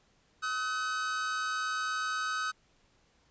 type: tone pair together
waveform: 45% pulse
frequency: 1271.9 / 1512 Hz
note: D#6 / F#6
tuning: +38 / +37 cents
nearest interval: minor third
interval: 299 cents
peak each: -33 / -34 dBFS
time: 0.42-2.52 s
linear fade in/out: 20 ms
effects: pink hiss -68 dBFS RMS until 3.3 s + resampled to 16000 Hz